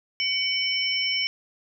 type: tone cluster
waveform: sine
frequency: 2255 / 3014 / 5390 Hz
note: C#7 / F#7 / E8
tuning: +29 / +31 / +38 cents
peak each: -27 dBFS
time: 0.2-1.27 s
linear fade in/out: 0 ms
effects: none